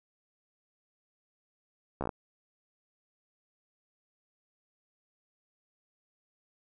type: slowing click train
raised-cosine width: 1 ms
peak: -19 dBFS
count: 6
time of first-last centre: 2.01-2.092 s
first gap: 14 ms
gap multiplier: 1.08
effects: none